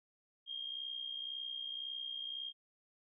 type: tone with amplitude modulation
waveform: sine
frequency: 3222 Hz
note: G7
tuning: 47 cents sharp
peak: -37 dBFS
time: 0.46-2.53 s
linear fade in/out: 50 ms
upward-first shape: sine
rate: 61.9 Hz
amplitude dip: 65%
effects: none